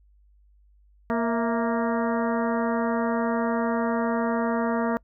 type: harmonic tone with a mistuned harmonic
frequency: 233.1 Hz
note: A#3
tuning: in tune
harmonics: 1 / 2 / 3 / 4 / 5 / 6 / 7 / 8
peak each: -25 / -29 / -29 / -32 / -34 / -37 / -40 / -40 dBFS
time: 1.1-4.97 s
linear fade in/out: 0 ms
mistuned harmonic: 3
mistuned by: -85 cents
effects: noise-tail reverb RT60 0.1 s tail -26 dB re dry + added 50 Hz sine -55 dBFS peak until 5.03 s